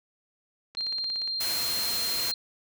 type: click train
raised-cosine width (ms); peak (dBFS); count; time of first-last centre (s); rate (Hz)
0.2; -27; 10; 0.75-1.276; 17.1
type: tone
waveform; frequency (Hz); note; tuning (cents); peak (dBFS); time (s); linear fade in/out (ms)
sine; 4186; C8; 0; -28; 0.77-2.34; 2
type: noise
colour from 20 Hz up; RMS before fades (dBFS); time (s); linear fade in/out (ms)
white; -32; 1.4-2.32; 10
effects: none